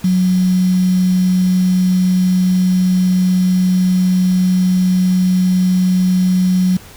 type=tone with quantisation; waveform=sine; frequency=183.6 Hz; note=F#3; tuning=13 cents flat; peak=-10 dBFS; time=0.04-6.77 s; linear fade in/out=5 ms; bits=5; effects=added 90 Hz sine -44 dBFS peak until 6.96 s + pink hiss -39 dBFS RMS until 6.96 s